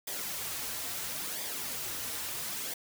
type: noise with flanger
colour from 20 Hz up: white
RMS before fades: -37 dBFS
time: 0.07-2.74 s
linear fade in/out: 5 ms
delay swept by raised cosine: 0.71 to 5.51 ms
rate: 0.74 Hz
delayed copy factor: -0.55
effects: none